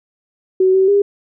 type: tone with pitch steps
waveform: sine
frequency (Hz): 375.2 / 381.2 / 403.3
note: F#4 / G4 / G4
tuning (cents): +24 / -48 / +49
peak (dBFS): -9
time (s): 0.6-1.02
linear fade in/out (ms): 5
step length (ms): 140
effects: none